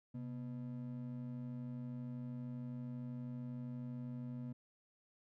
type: ring-modulated tone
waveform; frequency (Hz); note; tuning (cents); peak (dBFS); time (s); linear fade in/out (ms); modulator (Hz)
triangle; 186.9; F#3; +18; -37; 0.14-4.53; 10; 56.3
effects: none